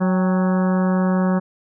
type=harmonic tone with a mistuned harmonic; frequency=185 Hz; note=F#3; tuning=in tune; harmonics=1 / 2 / 3 / 4 / 5 / 6 / 7 / 8 / 9; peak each=-16 / -28 / -26 / -32 / -32 / -32 / -35 / -37 / -37 dBFS; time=0-1.4 s; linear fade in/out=20 ms; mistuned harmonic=4; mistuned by=+72 cents; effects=none